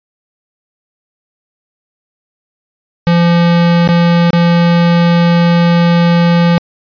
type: tone with dropouts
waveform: square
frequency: 171.4 Hz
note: F3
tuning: 32 cents flat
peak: -7 dBFS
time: 3.07-6.58 s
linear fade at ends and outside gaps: 0 ms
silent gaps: 3.876-3.889 / 4.305-4.332 s
effects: resampled to 11025 Hz